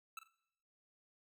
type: tone with echo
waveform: 25% pulse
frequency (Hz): 1318.5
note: E6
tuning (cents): 0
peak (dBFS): -40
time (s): 0.17-0.19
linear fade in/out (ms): 2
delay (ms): 43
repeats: 2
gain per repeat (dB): -11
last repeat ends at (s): 0.276
effects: noise-tail reverb RT60 0.8 s tail -20 dB re dry